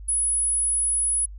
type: tone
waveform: sine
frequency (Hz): 10180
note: D#9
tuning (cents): +39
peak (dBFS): -20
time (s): 0.08-1.26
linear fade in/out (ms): 10
effects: added 50 Hz sine -36 dBFS peak until 1.38 s